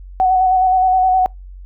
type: tone with vibrato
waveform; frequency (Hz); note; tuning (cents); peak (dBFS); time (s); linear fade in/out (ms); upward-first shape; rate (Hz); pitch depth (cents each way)
sine; 746; F#5; +14; -10; 0.2-1.26; 0; square; 9.6; 20
effects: noise-tail reverb RT60 0.2 s tail -26 dB re dry + added 46 Hz sine -32 dBFS peak until 1.65 s